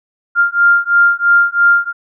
sine beating tone pair, 1396.9 / 1399.9 Hz, F6 / F6, 0 / +4 cents, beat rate 3 Hz, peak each -11 dBFS, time 0.35-1.93 s, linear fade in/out 50 ms, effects none

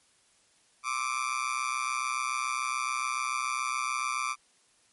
30% pulse tone with amplitude modulation, 1178 Hz, D6, 5 cents sharp, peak -22 dBFS, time 0.83-4.36 s, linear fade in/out 50 ms, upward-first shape sine, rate 127 Hz, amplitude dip 95%, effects white hiss -65 dBFS RMS until 4.92 s + MP3 48 kbps

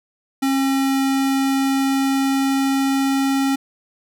square tone with pitch glide, 270 to 271.7 Hz, C#4 to C#4, -45 to -35 cents, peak -17 dBFS, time 0.42-3.56 s, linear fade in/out 10 ms, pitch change +10 cents, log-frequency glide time 0.75-3.17 s, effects none

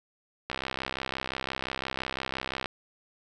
click train, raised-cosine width 0.3 ms, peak -15 dBFS, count 143, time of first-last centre 0.5-2.658 s, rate 65.8 Hz, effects none

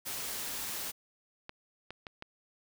white noise, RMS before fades -38 dBFS, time 0.05-0.92 s, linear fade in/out 20 ms
clicks, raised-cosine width 0.3 ms, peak -26 dBFS, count 4, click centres 1.494 / 1.906 / 2.068 / 2.224 s
effects none

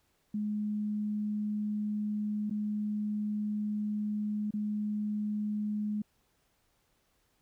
sine tone with dropouts, 210 Hz, G#3, 19 cents sharp, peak -30 dBFS, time 0.34-6.02 s, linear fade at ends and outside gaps 5 ms, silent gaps 2.498-2.508 / 4.508-4.537 s, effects pink hiss -73 dBFS RMS until 7.41 s

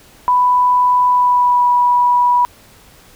sine tone with pitch glide, 992 to 977.2 Hz, B5 to B5, +7 to -19 cents, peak -9 dBFS, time 0.28-2.45 s, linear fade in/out 0 ms, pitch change -26 cents, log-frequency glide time 1.08-1.68 s, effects pink hiss -45 dBFS RMS until 3.15 s

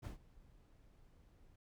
brown noise with ADSR envelope, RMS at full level -42 dBFS, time 0.02-1.56 s, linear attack 32 ms, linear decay 120 ms, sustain -22 dB, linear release 5 ms, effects none

